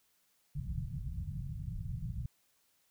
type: low-pass noise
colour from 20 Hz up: white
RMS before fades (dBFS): -39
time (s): 0.55-2.26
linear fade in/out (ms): 5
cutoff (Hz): 160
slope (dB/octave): 48
effects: white hiss -73 dBFS RMS until 2.9 s